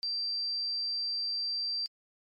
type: tone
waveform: sine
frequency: 4699 Hz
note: D8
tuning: in tune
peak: -30 dBFS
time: 0.03-1.86 s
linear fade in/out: 0 ms
effects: MP3 64 kbps